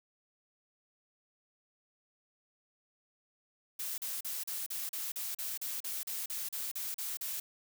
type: noise bursts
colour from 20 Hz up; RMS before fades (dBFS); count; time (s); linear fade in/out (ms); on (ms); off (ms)
blue; -38; 16; 3.79-7.4; 5; 190; 38
effects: none